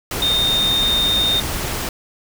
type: tone in noise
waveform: sine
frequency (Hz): 3658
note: A#7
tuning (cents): -33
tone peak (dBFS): -15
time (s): 0.22-1.4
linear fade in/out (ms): 2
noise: pink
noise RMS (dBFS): -24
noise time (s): 0.11-1.89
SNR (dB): +6
effects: none